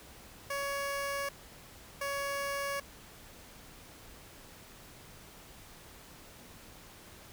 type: tone pair in turn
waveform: 15% pulse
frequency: 560 / 560 Hz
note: C#5 / C#5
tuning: +18 / +18 cents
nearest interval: unison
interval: 0 cents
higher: neither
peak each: -27 dBFS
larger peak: neither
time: 0.5-1.29 / 2.01-2.8 s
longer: neither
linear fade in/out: 5 ms
effects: pink hiss -53 dBFS RMS until 7.32 s